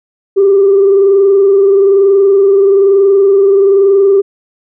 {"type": "tone with frequency modulation", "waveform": "sine", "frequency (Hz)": 394.2, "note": "G4", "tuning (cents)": 10, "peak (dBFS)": -3, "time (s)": [0.36, 4.22], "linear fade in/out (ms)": 20, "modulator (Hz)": 21.1, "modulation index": 0.46, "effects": ["tanh soft clip ceiling 0 dBFS"]}